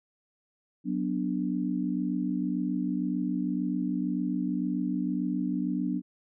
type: chord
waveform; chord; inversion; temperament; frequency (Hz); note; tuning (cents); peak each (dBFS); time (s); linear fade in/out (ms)
sine; B minor; second; equal; 185 / 246.9 / 293.7; F#3 / B3 / D4; 0 / 0 / 0; -31; 0.84-6.02; 50
effects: none